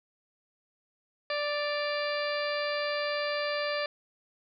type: harmonic tone with a mistuned harmonic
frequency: 587.3 Hz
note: D5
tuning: in tune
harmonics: 1 / 2 / 3 / 4 / 5 / 6 / 7 / 8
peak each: -31 / -37 / -36 / -39 / -43 / -44 / -43 / -40 dBFS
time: 1.3-3.86 s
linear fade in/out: 2 ms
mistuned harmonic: 5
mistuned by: -72 cents
effects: none